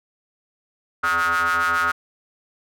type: ring-modulated tone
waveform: square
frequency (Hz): 84.6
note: E2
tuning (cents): +45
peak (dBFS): -16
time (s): 1.03-1.92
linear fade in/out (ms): 10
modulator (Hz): 1350
effects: none